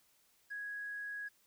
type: tone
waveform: triangle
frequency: 1661.2 Hz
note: G#6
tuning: in tune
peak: -36 dBFS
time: 0.5-1.29 s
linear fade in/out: 20 ms
effects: tanh soft clip ceiling -38 dBFS + white hiss -71 dBFS RMS until 1.46 s